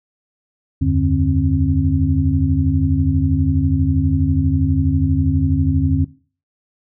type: tone cluster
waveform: sine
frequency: 80.2 / 92.5 / 146.4 / 267.4 Hz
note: E2 / F#2 / D3 / C4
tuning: -47 / 0 / -5 / +38 cents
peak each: -19 dBFS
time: 0.81-6.05 s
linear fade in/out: 10 ms
effects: noise-tail reverb RT60 0.4 s tail -18 dB re dry